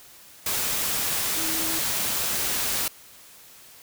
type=tone in noise; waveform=sine; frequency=321.6 Hz; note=E4; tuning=43 cents flat; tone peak=-34 dBFS; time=1.37-1.79 s; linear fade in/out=2 ms; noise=white; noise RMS=-26 dBFS; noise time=0.46-2.88 s; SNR=-11 dB; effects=white hiss -49 dBFS RMS until 3.82 s